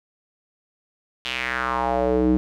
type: tone with band-pass filter sweep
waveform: square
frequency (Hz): 62.8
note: B1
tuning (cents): +30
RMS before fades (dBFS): -22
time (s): 1.25-2.37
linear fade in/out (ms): 0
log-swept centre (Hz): 3200 to 270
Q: 3.3
effects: none